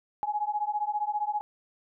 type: beating tone pair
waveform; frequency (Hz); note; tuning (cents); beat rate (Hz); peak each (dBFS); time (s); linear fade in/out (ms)
sine; 830.6 / 845.6; G#5 / G#5; 0 / +31; 15; -30; 0.23-1.41; 0
effects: none